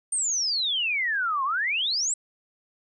sine exponential two-way sweep, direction down then up, 9000 to 1034 to 8050 Hz, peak -23 dBFS, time 0.12-2.14 s, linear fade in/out 5 ms, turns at 1.44 s, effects none

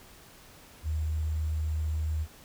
sine tone with sample-and-hold, 77.78 Hz, D#2, in tune, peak -27 dBFS, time 0.83-2.27 s, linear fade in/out 50 ms, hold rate 7350 Hz, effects pink hiss -53 dBFS RMS until 2.44 s

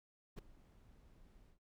brown noise with ADSR envelope, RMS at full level -42 dBFS, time 0.36-1.59 s, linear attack 27 ms, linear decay 7 ms, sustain -21 dB, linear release 100 ms, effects none

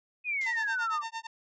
sine exponential sweep, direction down, 2535 to 1141 Hz, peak -28 dBFS, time 0.24-1.04 s, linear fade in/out 50 ms
blue noise with exponential decay, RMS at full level -39 dBFS, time 0.41-0.97 s, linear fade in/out 2 ms, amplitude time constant 120 ms
sawtooth tone with tremolo, 906 Hz, A#5, 50 cents flat, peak -29 dBFS, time 0.46-1.27 s, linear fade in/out 5 ms, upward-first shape sine, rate 8.8 Hz, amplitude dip 100%
effects resampled to 16000 Hz

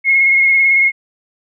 sine tone with vibrato, 2161 Hz, C#7, 45 cents flat, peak -8 dBFS, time 0.04-0.92 s, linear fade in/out 50 ms, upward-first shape sine, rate 18 Hz, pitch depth 23 cents each way, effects none

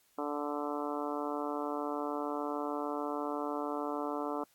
harmonic tone, 146.5 Hz, D3, 4 cents flat, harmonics 2 / 3 / 4 / 5 / 6 / 7 / 8 / 9, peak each -38 / -40 / -41 / -42 / -43 / -43 / -44 / -45 dBFS, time 0.18-4.44 s, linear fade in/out 5 ms, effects white hiss -69 dBFS RMS until 4.54 s + AAC 64 kbps

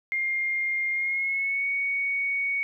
sine tone with pitch glide, 2118 to 2232 Hz, C7 to C#7, +21 to +11 cents, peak -24 dBFS, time 0.12-2.63 s, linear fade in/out 0 ms, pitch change +90 cents, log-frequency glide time 0.92-1.67 s, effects 11-bit

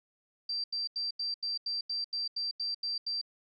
sine tone bursts, 4699 Hz, D8, in tune, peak -31 dBFS, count 12, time 0.49-3.214 s, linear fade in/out 5 ms, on 150 ms, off 84 ms, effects none

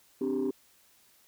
sine chord, C suspended second, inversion none, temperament equal, 261.6 / 293.7 / 392 Hz, C4 / D4 / G4, 0 / 0 / 0 cents, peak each -30 / -32 / -29 dBFS, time 0.21-0.51 s, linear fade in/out 5 ms, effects tanh soft clip ceiling -23 dBFS + white hiss -63 dBFS RMS until 1.27 s

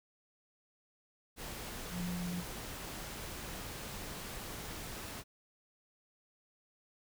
sine tone in noise, 176.8 Hz, F3, 22 cents sharp, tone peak -36 dBFS, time 1.91-2.44 s, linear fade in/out 50 ms, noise pink, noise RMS -44 dBFS, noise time 1.36-5.24 s, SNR +5 dB, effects none

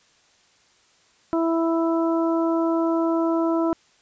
harmonic tone, 330 Hz, E4, 2 cents sharp, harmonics 1 / 2 / 3 / 4, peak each -20 / -26 / -30 / -32 dBFS, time 1.33-3.73 s, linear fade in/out 0 ms, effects white hiss -59 dBFS RMS until 4.01 s + resampled to 16000 Hz

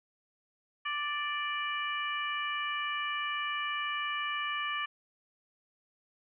harmonic tone, 587.3 Hz, D5, in tune, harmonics 2 / 3 / 4 / 5, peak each -35 / -37 / -38 / -39 dBFS, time 0.85-4.86 s, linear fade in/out 10 ms, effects none

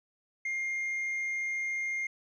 sine tone with tanh clipping, 2119 Hz, C7, 21 cents sharp, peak -31 dBFS, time 0.45-2.07 s, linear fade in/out 5 ms, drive 2 dB, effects none

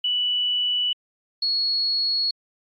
sine tone pair in turn, 2960 / 4342 Hz, F#7 / C#8, 0 / -37 cents, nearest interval perfect fifth, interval 663 cents, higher second, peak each -20 dBFS, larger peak neither, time 0.04-0.93 / 1.42-2.31 s, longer neither, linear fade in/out 5 ms, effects AAC 48 kbps

